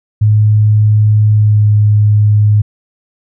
sine tone with pitch glide, 106.5 to 105.09 Hz, G#2 to G#2, +44 to +21 cents, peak -5 dBFS, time 0.21-2.62 s, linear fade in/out 10 ms, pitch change -23 cents, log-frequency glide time 1.31-1.69 s, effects none

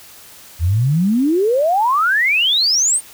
sine exponential sweep, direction up, 77.4 to 9100 Hz, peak -12 dBFS, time 0.59-3.01 s, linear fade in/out 50 ms, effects white hiss -41 dBFS RMS until 3.13 s

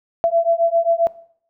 sine beating tone pair, 668 / 675.5 Hz, E5 / E5, +23 / +42 cents, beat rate 7.5 Hz, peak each -17 dBFS, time 0.24-1.07 s, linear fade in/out 0 ms, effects noise-tail reverb RT60 0.6 s tail -19 dB re dry

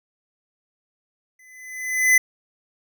square tone with exponential growth, 2019 Hz, B6, 38 cents sharp, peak -11 dBFS, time 1.39-2.18 s, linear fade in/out 5 ms, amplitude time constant 170 ms, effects none

